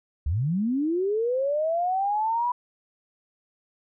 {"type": "linear sweep", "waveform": "sine", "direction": "up", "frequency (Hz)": [63.9, 989], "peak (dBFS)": -22, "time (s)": [0.26, 2.52], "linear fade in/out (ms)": 5, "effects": []}